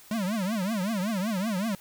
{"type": "tone with vibrato", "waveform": "square", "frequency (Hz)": 203.7, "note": "G#3", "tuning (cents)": -33, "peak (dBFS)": -27, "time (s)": [0.11, 1.75], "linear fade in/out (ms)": 2, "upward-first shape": "triangle", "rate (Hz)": 5.3, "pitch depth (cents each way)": 260, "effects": ["white hiss -52 dBFS RMS until 1.8 s"]}